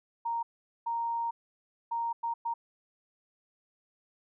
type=tone bursts at uneven times; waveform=sine; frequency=930 Hz; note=A#5; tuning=4 cents flat; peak=-29 dBFS; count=5; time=0.25-0.43 / 0.86-1.31 / 1.91-2.13 / 2.23-2.34 / 2.45-2.54 s; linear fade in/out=10 ms; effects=none